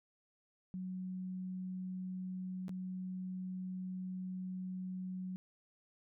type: tone with dropouts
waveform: sine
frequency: 185 Hz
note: F#3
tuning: in tune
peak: -39 dBFS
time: 0.74-5.36 s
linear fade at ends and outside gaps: 0 ms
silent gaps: 2.682-2.693 s
effects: none